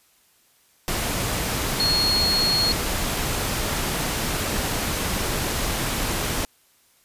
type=tone in noise; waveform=sine; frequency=4306 Hz; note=C8; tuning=49 cents sharp; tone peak=-19 dBFS; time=1.8-2.72 s; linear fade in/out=0 ms; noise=pink; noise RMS=-25 dBFS; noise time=0.88-6.45 s; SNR=+3 dB; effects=white hiss -60 dBFS RMS until 7.04 s + resampled to 32000 Hz